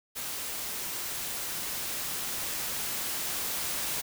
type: noise with level ramp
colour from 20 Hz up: white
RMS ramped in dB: -36 to -32 dBFS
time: 0.15-4.02 s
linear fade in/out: 20 ms
effects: none